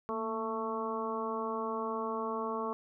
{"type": "harmonic tone with a mistuned harmonic", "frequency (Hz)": 221.9, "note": "A3", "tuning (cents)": 15, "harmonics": [1, 2, 3, 4, 5, 6], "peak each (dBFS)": [-40, -37, -42, -41, -37, -48], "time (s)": [0.09, 2.73], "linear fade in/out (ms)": 0, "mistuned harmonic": 1, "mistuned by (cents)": 62, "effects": []}